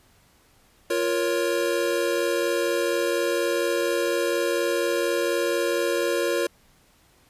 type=chord; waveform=square; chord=Bb minor; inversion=second; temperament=equal with one note detuned; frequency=349.2 / 470.2 / 554.4 Hz; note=F4 / Bb4 / Db5; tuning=0 / +15 / 0 cents; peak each=-27 dBFS; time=0.9-6.47 s; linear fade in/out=5 ms; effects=pink hiss -59 dBFS RMS until 7.29 s + resampled to 32000 Hz